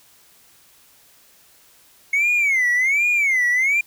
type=tone with vibrato; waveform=triangle; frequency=2175 Hz; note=C#7; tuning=33 cents flat; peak=-13 dBFS; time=2.13-3.81 s; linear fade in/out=5 ms; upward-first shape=sine; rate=1.3 Hz; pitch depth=200 cents each way; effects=tanh soft clip ceiling -10 dBFS + white hiss -53 dBFS RMS until 3.86 s